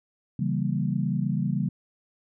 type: chord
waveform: sine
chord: C# diminished seventh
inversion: none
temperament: equal with one note detuned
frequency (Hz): 138.59 / 164.81 / 194.53 / 233.1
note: C#3 / E3 / G3 / Bb3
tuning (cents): 0 / 0 / -13 / 0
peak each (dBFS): -28 / -29 / -28 / -32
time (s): 0.39-1.69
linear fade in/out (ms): 5
effects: none